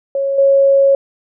sine tone with level steps, 550 Hz, C#5, 14 cents flat, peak -14 / -7 dBFS, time 0.15-0.95 s, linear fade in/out 2 ms, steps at 0.38 s, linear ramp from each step 5 ms, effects none

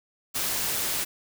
white noise, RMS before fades -28 dBFS, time 0.34-1.05 s, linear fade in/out 20 ms, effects none

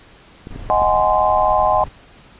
clicks, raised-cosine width 3 ms, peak -18 dBFS, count 3, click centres 0.471 / 0.561 / 0.819 s
brown noise, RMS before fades -31 dBFS, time 0.5-1.89 s, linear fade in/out 10 ms
sine chord, Ab dominant seventh, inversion second, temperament just, 623 / 747.5 / 830.6 / 1038.3 Hz, Eb5 / Gb5 / Ab5 / C6, +2 / +17 / 0 / -14 cents, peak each -18 dBFS, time 0.7-1.84 s, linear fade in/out 0 ms
effects pink hiss -46 dBFS RMS until 2.39 s + resampled to 8000 Hz

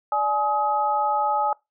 sine tone cluster, 588 / 844 / 1264 Hz, D5 / G#5 / D#6, +2 / +28 / +27 cents, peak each -29 / -21 / -26 dBFS, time 0.12-1.53 s, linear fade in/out 2 ms, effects noise-tail reverb RT60 0.2 s tail -24 dB re dry

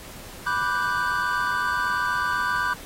triangle chord, G major seventh, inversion first, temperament equal, 987.8 / 1174.7 / 1480 / 1568 Hz, B5 / D6 / F#6 / G6, 0 / 0 / 0 / 0 cents, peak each -26 dBFS, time 0.46-2.74 s, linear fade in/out 10 ms, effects pink hiss -42 dBFS RMS until 2.85 s + AAC 48 kbps

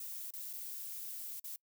violet noise with dropouts, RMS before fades -44 dBFS, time 0-1.56 s, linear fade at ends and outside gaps 2 ms, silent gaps 0.306-0.336 / 0.53-0.534 / 1.397-1.442 s, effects noise-tail reverb RT60 0.1 s tail -25 dB re dry

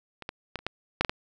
clicks, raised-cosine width 0.3 ms, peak -24 / -17 / -15 / -29 / -13 / -7 / -8 / -12 dBFS, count 8, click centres 0.223 / 0.291 / 0.557 / 0.59 / 0.666 / 1.01 / 1.048 / 1.095 s, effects none

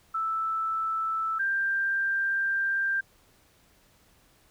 sine tone pair in turn, 1318.5 / 1584.4 Hz, E6 / G6, 0 / +18 cents, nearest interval minor third, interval 318 cents, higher second, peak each -26 / -24 dBFS, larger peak second, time 0.14-1.39 / 1.39-3.01 s, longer second, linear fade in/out 10 ms, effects pink hiss -62 dBFS RMS until 4.5 s

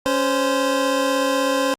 25% pulse tone pair together, 277.8 / 519.4 Hz, C#4 / C5, +4 / -13 cents, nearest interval major seventh, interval 1083 cents, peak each -18 / -16 dBFS, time 0.06-1.74 s, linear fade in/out 0 ms, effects low-pass 11000 Hz 12 dB/octave + Opus 48 kbps

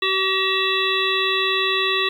harmonic tone with a mistuned harmonic, 381.4 Hz, G4, 47 cents flat, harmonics 1 / 3 / 5 / 7 / 9 / 10, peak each -25 / -25 / -25 / -25 / -25 / -25 dBFS, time 0.02-2.09 s, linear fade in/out 5 ms, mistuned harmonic 10, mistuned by +34 cents, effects 8-bit

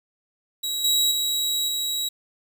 sawtooth tone with level steps, 3863 Hz, B7, 39 cents flat, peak -22 / -15 / -19 / -21 dBFS, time 0.63-2.09 s, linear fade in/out 10 ms, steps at 0.84 / 1.11 / 1.68 s, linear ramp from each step 5 ms, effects 8-bit

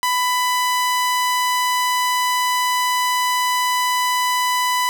sawtooth tone, 996 Hz, B5, 14 cents sharp, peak -13 dBFS, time 0.03-4.89 s, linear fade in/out 0 ms, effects none

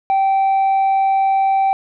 sine tone with tanh clipping, 777 Hz, G5, 16 cents flat, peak -13 dBFS, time 0.1-1.73 s, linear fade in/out 0 ms, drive 2 dB, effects none

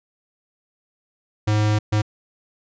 square tone bursts at uneven times, 106.2 Hz, G#2, 39 cents sharp, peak -17 dBFS, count 2, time 1.47-1.79 / 1.92-2.02 s, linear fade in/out 10 ms, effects resampled to 16000 Hz

